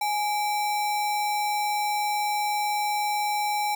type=tone with sample-and-hold; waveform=sine; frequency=834 Hz; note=G#5; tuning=7 cents sharp; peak=-23 dBFS; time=0.01-3.75 s; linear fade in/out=5 ms; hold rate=3150 Hz; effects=none